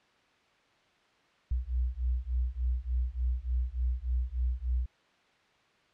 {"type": "beating tone pair", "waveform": "sine", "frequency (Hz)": [60, 63.4], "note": ["B1", "B1"], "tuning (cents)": [-49, 46], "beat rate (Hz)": 3.4, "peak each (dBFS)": [-31, -31], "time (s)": [1.51, 4.86], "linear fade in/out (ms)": 5, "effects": ["white hiss -65 dBFS RMS until 5.93 s", "low-pass 3000 Hz 12 dB/octave"]}